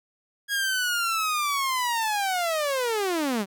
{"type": "linear sweep", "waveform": "sawtooth", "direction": "down", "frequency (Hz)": [1654, 185], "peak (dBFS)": -20, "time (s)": [0.48, 3.46], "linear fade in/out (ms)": 50, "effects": []}